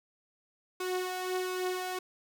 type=tone with flanger; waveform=sawtooth; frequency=367.7 Hz; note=F#4; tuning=11 cents flat; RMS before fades=-34 dBFS; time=0.8-1.99 s; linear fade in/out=5 ms; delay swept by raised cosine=1.9 to 4 ms; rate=1.4 Hz; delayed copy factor=+0.55; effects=none